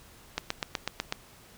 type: click train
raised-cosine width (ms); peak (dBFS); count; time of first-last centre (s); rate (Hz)
0.2; -11; 7; 0.38-1.124; 8.06
effects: pink hiss -54 dBFS RMS until 1.57 s